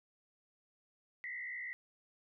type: tone with frequency modulation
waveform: sine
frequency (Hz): 1990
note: B6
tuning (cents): +13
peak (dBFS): -40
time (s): 1.24-1.73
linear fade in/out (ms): 0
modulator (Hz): 64.9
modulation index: 1.4
effects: none